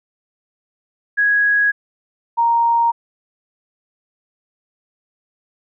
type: tone pair in turn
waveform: sine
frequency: 1661.2 / 932.3 Hz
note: G#6 / A#5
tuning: 0 / 0 cents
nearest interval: minor seventh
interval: 1000 cents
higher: first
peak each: -12 dBFS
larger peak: neither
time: 1.17-1.72 / 2.37-2.92 s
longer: neither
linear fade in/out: 20 ms
effects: none